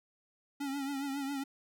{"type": "tone with vibrato", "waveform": "square", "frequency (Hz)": 277.2, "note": "C#4", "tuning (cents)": 0, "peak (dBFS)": -35, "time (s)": [0.6, 1.44], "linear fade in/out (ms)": 10, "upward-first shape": "triangle", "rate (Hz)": 7.3, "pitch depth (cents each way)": 69, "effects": []}